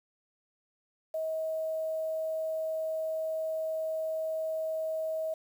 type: tone with quantisation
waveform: sine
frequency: 637 Hz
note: D#5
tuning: 41 cents sharp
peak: -30 dBFS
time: 1.14-5.34 s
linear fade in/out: 5 ms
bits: 9
effects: none